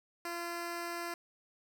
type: tone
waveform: 10% pulse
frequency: 343.1 Hz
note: F4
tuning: 31 cents flat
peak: -29 dBFS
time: 0.25-1.14 s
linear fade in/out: 2 ms
effects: none